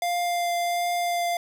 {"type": "tone with vibrato", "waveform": "square", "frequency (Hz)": 698, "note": "F5", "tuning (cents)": -1, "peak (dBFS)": -24, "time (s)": [0.02, 1.37], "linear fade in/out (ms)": 2, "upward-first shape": "triangle", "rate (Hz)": 1.4, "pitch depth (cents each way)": 11, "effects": ["10-bit"]}